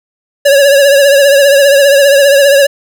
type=tone with vibrato; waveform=square; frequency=560 Hz; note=C#5; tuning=18 cents sharp; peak=-4 dBFS; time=0.45-2.67 s; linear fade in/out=10 ms; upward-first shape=triangle; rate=15 Hz; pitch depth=66 cents each way; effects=none